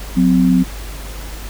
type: tone pair together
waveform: sine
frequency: 181.86 / 257.5 Hz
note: F#3 / C4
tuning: -30 / -28 cents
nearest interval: tritone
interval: 602 cents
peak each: -12 dBFS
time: 0.16-0.64 s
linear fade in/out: 20 ms
effects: added 50 Hz sine -27 dBFS peak until 1.49 s + pink hiss -34 dBFS RMS until 1.49 s